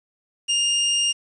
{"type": "tone", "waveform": "sawtooth", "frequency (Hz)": 2819, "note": "F7", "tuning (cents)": 16, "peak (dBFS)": -15, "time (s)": [0.48, 1.13], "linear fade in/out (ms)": 20, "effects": ["resampled to 22050 Hz", "8-bit"]}